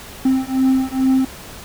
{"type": "beating tone pair", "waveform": "triangle", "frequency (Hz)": [261.6, 263.9], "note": ["C4", "C4"], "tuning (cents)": [0, 15], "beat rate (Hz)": 2.3, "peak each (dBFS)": -15, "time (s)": [0.25, 1.25], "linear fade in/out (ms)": 5, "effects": ["pink hiss -36 dBFS RMS until 1.64 s"]}